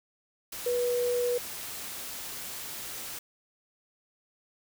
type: tone in noise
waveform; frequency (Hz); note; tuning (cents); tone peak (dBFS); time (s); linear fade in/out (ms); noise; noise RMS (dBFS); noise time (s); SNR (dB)
sine; 487.1; B4; -24; -25; 0.66-1.38; 5; white; -39; 0.52-3.19; +11
effects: none